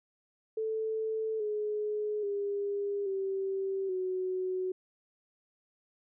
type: tone with pitch steps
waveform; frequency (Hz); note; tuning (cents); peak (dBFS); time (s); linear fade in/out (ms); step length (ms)
sine; 440 / 421.6 / 403.9 / 387 / 370.9; A4 / G#4 / G#4 / G4 / F#4; 0 / +26 / -48 / -22 / +4; -30; 0.57-4.72; 5; 830
effects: none